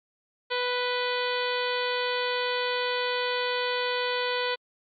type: harmonic tone with a mistuned harmonic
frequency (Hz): 493.9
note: B4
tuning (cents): 0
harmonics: 1 / 2 / 3 / 4 / 5 / 6 / 7 / 8 / 9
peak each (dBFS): -29 / -32 / -34 / -35 / -36 / -37 / -37 / -38 / -39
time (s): 0.5-4.56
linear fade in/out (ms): 20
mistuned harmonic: 6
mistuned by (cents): +52
effects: MP3 48 kbps